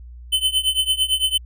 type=tone with tremolo; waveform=square; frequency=3046 Hz; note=F#7; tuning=50 cents sharp; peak=-14 dBFS; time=0.32-1.38 s; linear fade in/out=10 ms; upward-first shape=triangle; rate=8.9 Hz; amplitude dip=95%; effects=added 60 Hz sine -36 dBFS peak until 1.45 s